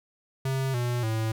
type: tone with pitch steps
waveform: square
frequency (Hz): 133.5 / 121.71 / 110.97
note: C3 / B2 / A2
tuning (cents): +35 / -25 / +15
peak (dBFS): -26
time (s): 0.45-1.32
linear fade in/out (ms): 5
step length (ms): 290
effects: none